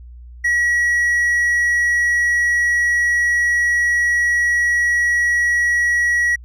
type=tone; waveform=triangle; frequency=1920 Hz; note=B6; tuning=49 cents flat; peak=-12 dBFS; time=0.44-6.36 s; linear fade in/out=10 ms; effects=added 60 Hz sine -35 dBFS peak until 6.44 s + resampled to 32000 Hz